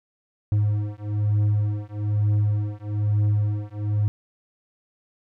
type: beating tone pair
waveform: triangle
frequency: 103.83 / 104.93 Hz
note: G#2 / G#2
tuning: 0 / +18 cents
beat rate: 1.1 Hz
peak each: -21 dBFS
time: 0.52-4.08 s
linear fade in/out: 0 ms
effects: none

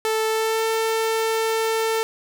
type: tone with pitch glide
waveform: sawtooth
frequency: 440 to 446.7 Hz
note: A4 to A4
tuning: 0 to +26 cents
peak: -16 dBFS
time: 0.05-2.03 s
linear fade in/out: 0 ms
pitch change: +26 cents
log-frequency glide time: 0.28-0.63 s
effects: none

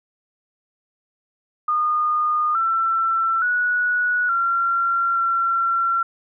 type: tone with pitch steps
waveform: sine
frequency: 1223 / 1342 / 1466 / 1372 / 1361 Hz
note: D#6 / E6 / F#6 / F6 / F6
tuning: -30 / +31 / -16 / -31 / -45 cents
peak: -17 dBFS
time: 1.68-6.03 s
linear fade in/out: 5 ms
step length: 870 ms
effects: none

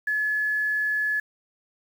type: tone with quantisation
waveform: sine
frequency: 1709 Hz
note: G#6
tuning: 49 cents sharp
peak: -22 dBFS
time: 0.07-1.2 s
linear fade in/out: 5 ms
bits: 8
effects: none

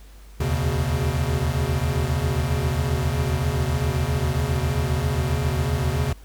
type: tone cluster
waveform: square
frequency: 75.5 / 83 / 124.8 / 139.4 Hz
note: D2 / E2 / B2 / C#3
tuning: +48 / +12 / +19 / +10 cents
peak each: -27 dBFS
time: 0.4-6.13 s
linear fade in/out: 5 ms
effects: added 50 Hz sine -42 dBFS peak until 6.24 s + pink hiss -53 dBFS RMS until 6.24 s

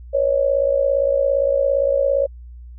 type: tone with amplitude modulation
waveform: sine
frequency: 554.4 Hz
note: C#5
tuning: in tune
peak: -11 dBFS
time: 0.13-2.27 s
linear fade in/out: 20 ms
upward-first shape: sine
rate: 57.5 Hz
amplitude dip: 80%
effects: added 60 Hz sine -35 dBFS peak until 2.78 s

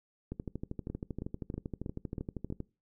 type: two click trains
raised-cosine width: 3 ms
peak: -24 / -24 dBFS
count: 30 / 6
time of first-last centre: 0.32-2.603 / 0.9-2.503 s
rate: 12.7 / 3.12 Hz
effects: noise-tail reverb RT60 0.3 s tail -22 dB re dry

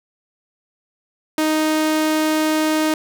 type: tone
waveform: sawtooth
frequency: 311.1 Hz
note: D#4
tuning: in tune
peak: -12 dBFS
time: 1.38-2.94 s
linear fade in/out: 2 ms
effects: none

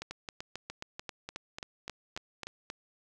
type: two click trains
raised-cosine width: 0.2 ms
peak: -21 / -22 dBFS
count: 11 / 9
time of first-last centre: 0.02-2.701 / 0.11-2.47 s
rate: 3.73 / 3.39 Hz
effects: none

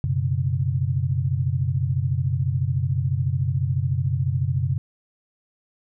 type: chord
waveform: sine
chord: F# suspended fourth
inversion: none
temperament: equal with one note detuned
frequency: 92.5 / 124.69 / 138.59 Hz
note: F#2 / B2 / C#3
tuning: 0 / +17 / 0 cents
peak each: -25 / -24 / -24 dBFS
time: 0.04-4.78 s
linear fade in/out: 0 ms
effects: none

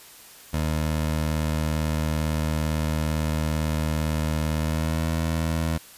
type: tone with pitch glide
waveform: 20% pulse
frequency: 77.78 to 81.08 Hz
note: D#2 to E2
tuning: 0 to -28 cents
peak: -18 dBFS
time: 0.53-5.78 s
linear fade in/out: 10 ms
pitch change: +72 cents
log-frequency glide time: 4.56-5.06 s
effects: white hiss -47 dBFS RMS until 5.97 s + resampled to 32000 Hz

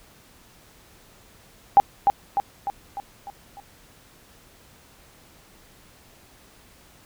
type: tone with echo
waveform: sine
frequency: 803 Hz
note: G5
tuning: 41 cents sharp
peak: -8 dBFS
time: 1.77-1.8 s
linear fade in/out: 0 ms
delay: 300 ms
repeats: 6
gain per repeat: -5 dB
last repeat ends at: 3.6 s
effects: pink hiss -53 dBFS RMS until 7.05 s

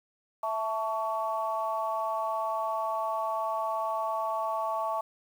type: chord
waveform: sine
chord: A major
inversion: second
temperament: equal with one note detuned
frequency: 659.3 / 880 / 1122.9 Hz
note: E5 / A5 / C#6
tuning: 0 / 0 / +22 cents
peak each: -32 dBFS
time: 0.43-5.01 s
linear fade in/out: 5 ms
effects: tanh soft clip ceiling -18 dBFS + 9-bit

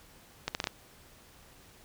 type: accelerating click train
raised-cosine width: 0.2 ms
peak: -13 dBFS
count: 5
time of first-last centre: 0.48-0.672 s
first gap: 69 ms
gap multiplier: 0.76
effects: pink hiss -57 dBFS RMS until 1.84 s

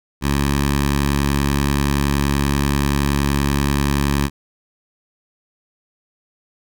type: tone with notch filter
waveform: 10% pulse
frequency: 70.5 Hz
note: C#2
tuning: 30 cents sharp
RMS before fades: -18 dBFS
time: 0.21-4.3 s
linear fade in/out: 50 ms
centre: 480 Hz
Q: 1.2
effects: none

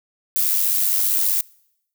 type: noise with amplitude modulation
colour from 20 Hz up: violet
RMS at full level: -17 dBFS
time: 0.36-1.41 s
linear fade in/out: 0 ms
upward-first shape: sine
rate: 95.2 Hz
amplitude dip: 50%
effects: noise-tail reverb RT60 0.8 s tail -25 dB re dry

